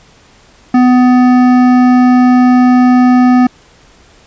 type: tone with hard clipping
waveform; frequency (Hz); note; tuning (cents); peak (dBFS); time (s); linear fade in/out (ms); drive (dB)
sine; 250; B3; +21; -6; 0.74-3.47; 5; 13
effects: pink hiss -44 dBFS RMS until 4.26 s + resampled to 16000 Hz